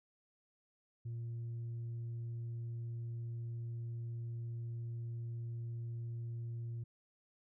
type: tone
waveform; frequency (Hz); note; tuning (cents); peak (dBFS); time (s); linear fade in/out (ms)
sine; 116.8; A#2; +4; -37; 1.05-6.84; 10
effects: tanh soft clip ceiling -38 dBFS